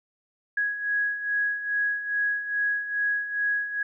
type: beating tone pair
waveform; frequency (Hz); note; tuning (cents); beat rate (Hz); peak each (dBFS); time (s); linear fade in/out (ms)
sine; 1661.2 / 1663.6; G#6 / G#6; 0 / +2; 2.4; -31 / -25; 0.57-3.83; 5
effects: none